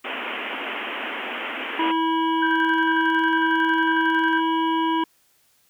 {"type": "band-pass noise", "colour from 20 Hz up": "white", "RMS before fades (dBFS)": -30, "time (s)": [0.04, 1.92], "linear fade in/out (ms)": 10, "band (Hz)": [220, 3100], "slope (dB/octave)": 96}
{"type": "harmonic tone", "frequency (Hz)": 325.2, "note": "E4", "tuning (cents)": -23, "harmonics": [1, 3, 5, 7, 9, 10], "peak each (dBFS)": [-22, -22, -34, -40, -34, -40], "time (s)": [1.79, 5.04], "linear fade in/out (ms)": 5}
{"type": "tone with tremolo", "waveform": "sine", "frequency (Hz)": 1574, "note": "G6", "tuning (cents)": 7, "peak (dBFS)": -20, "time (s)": [2.42, 4.4], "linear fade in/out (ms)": 5, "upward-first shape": "square", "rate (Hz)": 11, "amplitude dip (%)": 50}
{"effects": ["white hiss -62 dBFS RMS until 5.69 s"]}